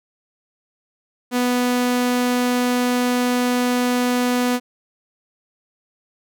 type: tone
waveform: sawtooth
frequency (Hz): 246.9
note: B3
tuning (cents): 0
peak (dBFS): -13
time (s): 1.31-4.6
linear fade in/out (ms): 50
effects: none